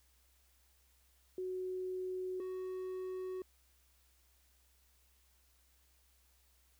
sine / triangle tone pair in turn, 370 / 371.6 Hz, F#4 / F#4, 0 / +7 cents, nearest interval unison, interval 7 cents, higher second, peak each -37 / -37 dBFS, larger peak neither, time 1.38-2.4 / 2.4-3.42 s, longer neither, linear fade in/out 2 ms, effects added 63 Hz sine -70 dBFS peak until 6.79 s + white hiss -72 dBFS RMS until 6.79 s

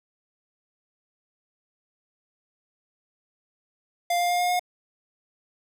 square tone with pitch steps, 698.5 / 703.4 / 708.3 / 713.2 / 718.1 Hz, F5 / F5 / F5 / F5 / F5, 0 / +12 / +24 / +36 / +48 cents, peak -22 dBFS, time 4.1-4.595 s, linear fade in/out 5 ms, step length 99 ms, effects none

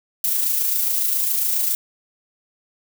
violet noise with amplitude modulation, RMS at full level -19 dBFS, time 0.24-1.75 s, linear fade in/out 2 ms, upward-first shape sine, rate 27.3 Hz, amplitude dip 35%, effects none

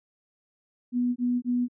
sine tone bursts, 245.2 Hz, B3, 12 cents flat, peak -22 dBFS, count 3, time 0.92-1.684 s, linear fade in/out 50 ms, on 240 ms, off 22 ms, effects none

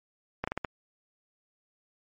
slowing click train, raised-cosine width 0.5 ms, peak -15 dBFS, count 5, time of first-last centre 0.44-0.648 s, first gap 35 ms, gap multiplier 1.27, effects MP3 48 kbps

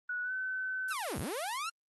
sine tone with pitch glide, 1469 to 1520.8 Hz, F#6 to F#6, -13 to +47 cents, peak -33 dBFS, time 0.09-0.93 s, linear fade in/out 5 ms, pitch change +60 cents, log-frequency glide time 0.23-0.32 s
violet noise, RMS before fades -41 dBFS, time 0.88-1.58 s, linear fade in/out 5 ms
sawtooth linear two-way sweep, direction down then up, 1404 to 52.4 to 1404 Hz, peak -31 dBFS, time 0.9-1.7 s, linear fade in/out 10 ms, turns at 1.19 s
effects Opus 32 kbps

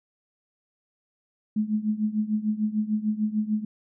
sine tone with tremolo, 213.7 Hz, G#3, 50 cents sharp, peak -19 dBFS, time 1.56-3.65 s, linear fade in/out 5 ms, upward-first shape triangle, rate 6.7 Hz, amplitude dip 90%, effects none

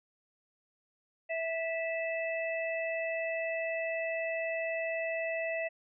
harmonic tone, 656 Hz, E5, 9 cents flat, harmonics 1 / 3 / 4, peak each -33 / -38 / -39 dBFS, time 1.29-5.69 s, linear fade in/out 20 ms, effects none

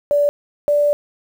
sine tone pair in turn, 580 / 584.4 Hz, D5 / D5, -22 / -9 cents, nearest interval unison, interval 13 cents, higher second, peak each -12 dBFS, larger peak neither, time 0.11-0.29 / 0.68-0.93 s, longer second, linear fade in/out 0 ms, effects 7-bit

